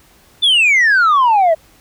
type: exponential sweep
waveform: sine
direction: down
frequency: 3570 to 622.3 Hz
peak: -6 dBFS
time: 0.42-1.55 s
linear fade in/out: 20 ms
effects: tanh soft clip ceiling -7 dBFS + pink hiss -49 dBFS RMS until 1.8 s